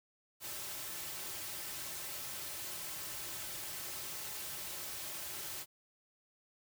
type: noise with comb filter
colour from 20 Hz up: white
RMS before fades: -43 dBFS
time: 0.4-5.66 s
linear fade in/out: 50 ms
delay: 4.2 ms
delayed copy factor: -0.6
effects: none